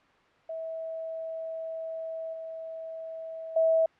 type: tone with level steps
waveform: sine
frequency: 649 Hz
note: E5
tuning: 27 cents flat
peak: -33 / -36 / -20 dBFS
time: 0.49-3.86 s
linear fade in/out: 5 ms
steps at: 2.33 / 3.56 s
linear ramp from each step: 5 ms
effects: white hiss -61 dBFS RMS until 3.99 s + low-pass 2000 Hz 12 dB/octave